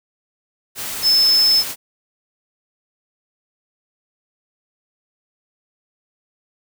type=tone in noise; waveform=sine; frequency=5240 Hz; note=E8; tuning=11 cents flat; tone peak=-11 dBFS; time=1.02-1.64 s; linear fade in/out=50 ms; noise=white; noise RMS=-27 dBFS; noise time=0.75-1.76 s; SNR=+13 dB; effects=none